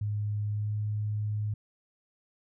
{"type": "tone with pitch glide", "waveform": "sine", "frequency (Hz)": [104.4, 105.55], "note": ["G#2", "G#2"], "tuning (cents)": [10, 29], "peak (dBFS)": -28, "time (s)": [0.01, 1.54], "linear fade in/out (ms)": 5, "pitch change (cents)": 19, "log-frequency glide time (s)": [0.49, 0.72], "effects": []}